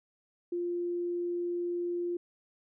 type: tone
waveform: sine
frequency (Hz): 349.2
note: F4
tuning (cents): 0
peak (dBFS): -30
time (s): 0.52-2.17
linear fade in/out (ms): 5
effects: none